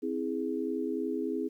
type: chord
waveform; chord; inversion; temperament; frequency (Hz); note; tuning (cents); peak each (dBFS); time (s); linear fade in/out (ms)
sine; C augmented; none; equal with one note detuned; 261.6 / 324.7 / 415.3; C4 / E4 / G#4; 0 / -26 / 0; -34; 0.02-1.49; 20
effects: 11-bit